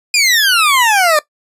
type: exponential sweep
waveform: 20% pulse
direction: down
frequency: 2489 to 586 Hz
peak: -4 dBFS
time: 0.14-1.19 s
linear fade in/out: 2 ms
effects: noise-tail reverb RT60 0.1 s tail -18 dB re dry + resampled to 32000 Hz